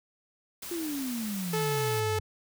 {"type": "noise", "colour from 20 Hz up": "white", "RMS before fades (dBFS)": -40, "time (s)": [0.62, 2], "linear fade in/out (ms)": 5}
{"type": "exponential sweep", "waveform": "sine", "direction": "down", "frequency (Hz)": [352.5, 93], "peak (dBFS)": -31, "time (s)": [0.71, 2.2], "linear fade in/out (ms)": 5}
{"type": "tone", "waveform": "sawtooth", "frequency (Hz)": 434.1, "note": "A4", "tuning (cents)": -23, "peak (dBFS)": -24, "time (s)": [1.53, 2.19], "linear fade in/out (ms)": 5}
{"effects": []}